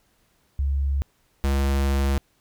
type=tone pair in turn; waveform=sine / square; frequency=69.3 / 68.74 Hz; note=C#2 / C#2; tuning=0 / -14 cents; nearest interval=unison; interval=14 cents; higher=first; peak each=-20 dBFS; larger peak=neither; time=0.59-1.02 / 1.44-2.18 s; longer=second; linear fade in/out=0 ms; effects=pink hiss -65 dBFS RMS until 2.4 s